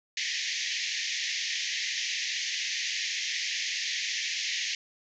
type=band-pass noise; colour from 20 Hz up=pink; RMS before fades=-32 dBFS; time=0.17-4.75 s; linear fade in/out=2 ms; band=1800 to 6700 Hz; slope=96 dB/octave; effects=none